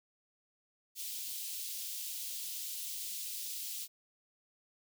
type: high-pass noise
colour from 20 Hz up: white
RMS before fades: -41 dBFS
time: 0.95-3.88 s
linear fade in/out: 50 ms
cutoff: 3000 Hz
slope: 24 dB/octave
effects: none